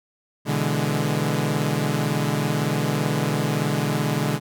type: chord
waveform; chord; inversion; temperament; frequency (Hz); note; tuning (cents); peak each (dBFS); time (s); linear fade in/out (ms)
sawtooth; E dominant seventh; second; equal; 123.47 / 146.83 / 164.81 / 207.7; B2 / D3 / E3 / G#3; 0 / 0 / 0 / 0; -24 / -20 / -25 / -23; 0.45-4.4; 50
effects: none